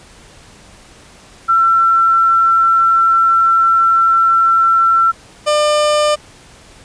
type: tone pair in turn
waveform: sine / 30% pulse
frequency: 1347 / 600 Hz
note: E6 / D5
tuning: +37 / +37 cents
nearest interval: octave + major second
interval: 1400 cents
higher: first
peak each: -8 dBFS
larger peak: neither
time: 1.48-5.12 / 5.46-6.16 s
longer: first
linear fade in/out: 20 ms
effects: pink hiss -42 dBFS RMS until 6.84 s + resampled to 22050 Hz